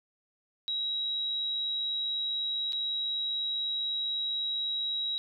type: tone with dropouts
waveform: sine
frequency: 3852 Hz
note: B7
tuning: 44 cents flat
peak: -29 dBFS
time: 0.68-5.18 s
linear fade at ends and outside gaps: 0 ms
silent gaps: 2.723-2.731 s
effects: none